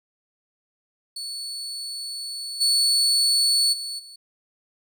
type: tone with level steps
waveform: 35% pulse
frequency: 4435 Hz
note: C#8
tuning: in tune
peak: -29 / -16 / -28 / -40 dBFS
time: 1.16-4.16 s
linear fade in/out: 5 ms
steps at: 2.6 / 3.72 / 3.98 s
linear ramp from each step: 20 ms
effects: none